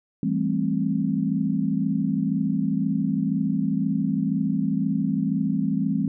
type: chord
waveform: sine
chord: A minor seventh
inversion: second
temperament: just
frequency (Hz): 165 / 198 / 220 / 264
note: E3 / G3 / A3 / C4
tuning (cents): +2 / +18 / 0 / +16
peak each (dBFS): -27 / -25 / -28 / -26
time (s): 0.23-6.08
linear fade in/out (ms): 2
effects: none